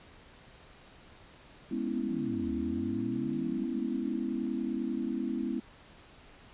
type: chord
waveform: sine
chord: C# minor seventh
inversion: second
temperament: equal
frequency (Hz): 207.7 / 246.9 / 277.2 / 329.6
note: G#3 / B3 / C#4 / E4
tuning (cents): 0 / 0 / 0 / 0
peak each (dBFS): -37 / -34 / -37 / -36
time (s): 1.71-5.6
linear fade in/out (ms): 5
type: exponential two-way sweep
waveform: sine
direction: down then up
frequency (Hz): 320.2 to 72.4 to 320.2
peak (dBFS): -40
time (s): 1.86-4.18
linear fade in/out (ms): 10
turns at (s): 2.52
effects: pink hiss -55 dBFS RMS until 6.53 s + resampled to 8000 Hz